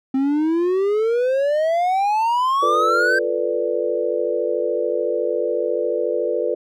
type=exponential sweep; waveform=triangle; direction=up; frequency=261.7 to 1581 Hz; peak=-14 dBFS; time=0.14-3.19 s; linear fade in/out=5 ms
type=chord; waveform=sine; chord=B half-diminished seventh; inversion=second; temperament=equal; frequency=349.2 / 440 / 493.9 / 587.3 Hz; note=F4 / A4 / B4 / D5; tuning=0 / 0 / 0 / 0 cents; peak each=-26 / -24 / -22 / -25 dBFS; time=2.62-6.55 s; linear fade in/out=10 ms
effects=none